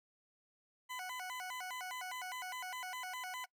20% pulse tone with vibrato, 862 Hz, A5, 36 cents flat, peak -37 dBFS, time 0.89-3.46 s, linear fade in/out 20 ms, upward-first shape square, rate 4.9 Hz, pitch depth 270 cents each way, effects noise-tail reverb RT60 0.1 s tail -22 dB re dry

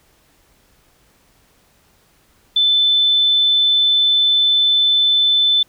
sine tone, 3520 Hz, A7, in tune, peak -11 dBFS, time 2.56-5.63 s, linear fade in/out 5 ms, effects pink hiss -56 dBFS RMS until 5.68 s

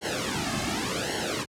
pink noise with flanger, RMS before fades -29 dBFS, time 0.01-1.46 s, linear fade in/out 50 ms, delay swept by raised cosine 0.81 to 2.11 ms, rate 0.88 Hz, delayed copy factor -0.95, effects high-pass 60 Hz 12 dB/octave + low-pass 8000 Hz 12 dB/octave

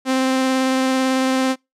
sawtooth tone with vibrato, 261.6 Hz, C4, in tune, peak -12 dBFS, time 0.05-1.56 s, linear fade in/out 50 ms, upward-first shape square, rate 18 Hz, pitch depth 8 cents each way, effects noise-tail reverb RT60 0.2 s tail -25 dB re dry + low-pass 9000 Hz 12 dB/octave

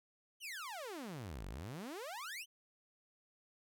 sawtooth exponential two-way sweep, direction down then up, 3164 to 44.18 to 3164 Hz, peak -40 dBFS, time 0.4-2.46 s, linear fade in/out 50 ms, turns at 1.46 s, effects none

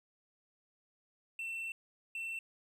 triangle tone bursts at uneven times, 2691 Hz, E7, 35 cents sharp, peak -36 dBFS, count 2, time 1.39-1.72 / 2.15-2.39 s, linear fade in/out 2 ms, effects none

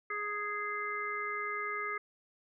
harmonic tone, 415.3 Hz, G#4, in tune, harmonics 1 / 3 / 4 / 5, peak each -43 / -37 / -42 / -38 dBFS, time 0.1-1.98 s, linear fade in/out 5 ms, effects none

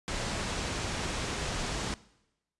pink low-pass noise, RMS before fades -34 dBFS, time 0.08-1.94 s, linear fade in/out 0 ms, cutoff 8200 Hz, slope 24 dB/octave, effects noise-tail reverb RT60 0.9 s tail -20 dB re dry + resampled to 24000 Hz

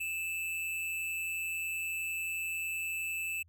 square tone with amplitude modulation, 2636 Hz, E7, 1 cent flat, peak -32 dBFS, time 0-3.43 s, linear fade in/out 10 ms, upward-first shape sine, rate 171 Hz, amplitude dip 50%, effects added 84 Hz sine -60 dBFS peak until 3.48 s

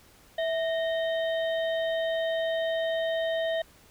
harmonic tone with a mistuned harmonic, 618 Hz, D#5, 12 cents flat, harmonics 1 / 3 / 5 / 6, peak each -26 / -36 / -40 / -42 dBFS, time 0.38-3.62 s, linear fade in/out 5 ms, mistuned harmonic 1, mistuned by +97 cents, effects pink hiss -57 dBFS RMS until 3.9 s

